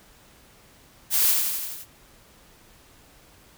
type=noise with echo; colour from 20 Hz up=blue; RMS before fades=-21 dBFS; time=1.1-1.35 s; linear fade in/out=50 ms; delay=85 ms; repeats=6; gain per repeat=-3 dB; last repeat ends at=1.86 s; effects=pink hiss -54 dBFS RMS until 3.57 s